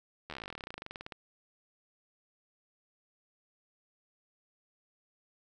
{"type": "slowing click train", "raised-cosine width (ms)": 0.3, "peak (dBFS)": -25, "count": 29, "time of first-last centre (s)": [0.3, 1.122], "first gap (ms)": 12, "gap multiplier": 1.06, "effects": []}